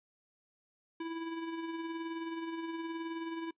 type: tone with tremolo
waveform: square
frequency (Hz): 329.7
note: E4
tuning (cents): 0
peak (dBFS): -36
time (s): 1-3.51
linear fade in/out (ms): 5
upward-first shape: sine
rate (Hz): 19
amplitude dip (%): 40
effects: noise-tail reverb RT60 0.1 s tail -22 dB re dry + resampled to 8000 Hz